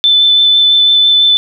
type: tone with vibrato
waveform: sine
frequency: 3520 Hz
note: A7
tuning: in tune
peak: -5 dBFS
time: 0.04-1.37 s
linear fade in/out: 0 ms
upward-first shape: sine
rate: 6 Hz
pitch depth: 10 cents each way
effects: none